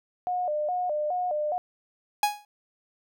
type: tone with vibrato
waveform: sine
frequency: 659.3 Hz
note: E5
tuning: in tune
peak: -25 dBFS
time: 0.27-1.58 s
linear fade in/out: 0 ms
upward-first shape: square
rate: 2.4 Hz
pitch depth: 160 cents each way
type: tone with exponential decay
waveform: 45% pulse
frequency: 830.6 Hz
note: G#5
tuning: in tune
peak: -17 dBFS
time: 2.23-2.45 s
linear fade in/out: 2 ms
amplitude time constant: 46 ms
effects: none